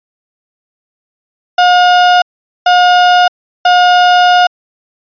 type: tone bursts at uneven times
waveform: 35% pulse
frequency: 717 Hz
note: F5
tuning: 45 cents sharp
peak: -3 dBFS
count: 3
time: 1.58-2.22 / 2.66-3.28 / 3.65-4.47 s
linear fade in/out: 5 ms
effects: resampled to 11025 Hz